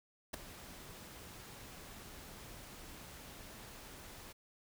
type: noise with ADSR envelope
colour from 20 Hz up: pink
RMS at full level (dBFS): -37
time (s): 0.33-4.33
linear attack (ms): 13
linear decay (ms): 4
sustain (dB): -15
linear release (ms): 13
effects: none